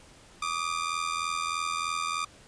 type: ring-modulated tone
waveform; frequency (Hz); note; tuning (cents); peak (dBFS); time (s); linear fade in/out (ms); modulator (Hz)
sawtooth; 1200; D6; +37; -22; 0.42-2.25; 5; 41.6
effects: pink hiss -54 dBFS RMS until 2.47 s + resampled to 22050 Hz